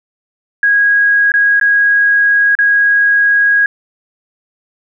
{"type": "tone with dropouts", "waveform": "sine", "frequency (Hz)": 1647, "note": "G#6", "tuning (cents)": -15, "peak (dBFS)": -7, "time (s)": [0.63, 3.66], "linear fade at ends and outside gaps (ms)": 2, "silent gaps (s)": [[1.319, 1.339], [1.598, 1.612], [2.552, 2.588]], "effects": []}